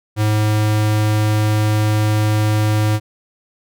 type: tone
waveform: square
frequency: 106.8 Hz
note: G#2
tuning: 49 cents sharp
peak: -14 dBFS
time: 0.16-3 s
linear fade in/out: 50 ms
effects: none